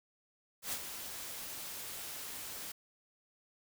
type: noise with ADSR envelope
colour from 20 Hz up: white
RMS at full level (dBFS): -36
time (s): 0.62-2.72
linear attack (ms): 99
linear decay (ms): 65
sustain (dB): -8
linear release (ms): 5
effects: none